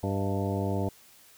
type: harmonic tone with a mistuned harmonic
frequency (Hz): 98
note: G2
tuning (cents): 0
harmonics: 1 / 2 / 3 / 4 / 5 / 6 / 7 / 9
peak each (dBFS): -30 / -33 / -35 / -36 / -37 / -38 / -38 / -40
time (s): 0.03-0.89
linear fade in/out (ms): 5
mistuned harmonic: 6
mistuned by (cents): +56
effects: white hiss -56 dBFS RMS until 1.37 s